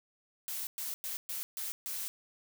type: noise bursts at uneven times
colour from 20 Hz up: blue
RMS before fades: -38 dBFS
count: 6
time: 0.48-0.67 / 0.78-0.94 / 1.04-1.17 / 1.29-1.43 / 1.57-1.72 / 1.86-2.08 s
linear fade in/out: 0 ms
effects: none